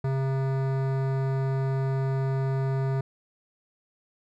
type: tone with hard clipping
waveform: sine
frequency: 134.2 Hz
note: C3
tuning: 44 cents sharp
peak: -26 dBFS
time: 0.04-3.01 s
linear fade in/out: 5 ms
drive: 17 dB
effects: none